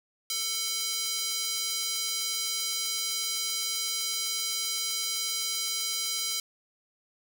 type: tone with high-pass filter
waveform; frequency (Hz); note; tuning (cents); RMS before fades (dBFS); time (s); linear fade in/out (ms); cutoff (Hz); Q
square; 446.1; A4; +24; -31; 0.3-6.4; 2; 4300; 1.4
effects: none